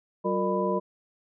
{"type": "tone cluster", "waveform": "sine", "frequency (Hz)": [190.5, 358.5, 461.2, 602, 994], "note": ["G3", "F4", "A#4", "D5", "B5"], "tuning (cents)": [-49, 45, -19, 43, 11], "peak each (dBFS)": -30, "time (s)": [0.24, 0.8], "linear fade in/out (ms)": 20, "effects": []}